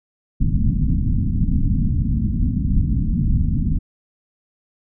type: low-pass noise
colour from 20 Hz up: pink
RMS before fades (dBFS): -18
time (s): 0.4-3.79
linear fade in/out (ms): 10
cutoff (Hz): 250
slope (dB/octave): 48
effects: none